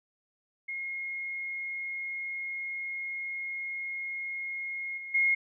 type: tone with level steps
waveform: sine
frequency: 2151 Hz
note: C7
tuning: 47 cents sharp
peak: -33 / -38 / -22 dBFS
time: 0.68-5.35 s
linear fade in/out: 10 ms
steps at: 4.97 / 5.14 s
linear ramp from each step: 10 ms
effects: none